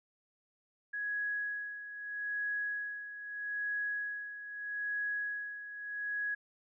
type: tone with tremolo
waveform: sine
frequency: 1669 Hz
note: G#6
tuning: 8 cents sharp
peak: -32 dBFS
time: 0.93-6.35 s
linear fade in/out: 10 ms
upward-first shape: sine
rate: 0.79 Hz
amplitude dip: 70%
effects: none